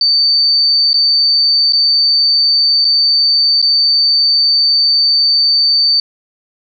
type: tone with dropouts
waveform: sine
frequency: 4574 Hz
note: D8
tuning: 47 cents flat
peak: -8 dBFS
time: 0.01-6 s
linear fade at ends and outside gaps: 2 ms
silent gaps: 0.932-0.941 / 1.724-1.732 / 2.846-2.85 / 3.617-3.625 s
effects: none